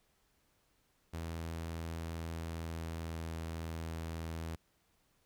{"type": "tone with pitch glide", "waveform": "sawtooth", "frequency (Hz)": [82.41, 81.75], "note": ["E2", "E2"], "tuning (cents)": [0, -14], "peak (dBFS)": -35, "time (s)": [1.13, 4.56], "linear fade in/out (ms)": 10, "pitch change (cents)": -14, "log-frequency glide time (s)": [2.3, 3.38], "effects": ["pink hiss -74 dBFS RMS until 5.25 s"]}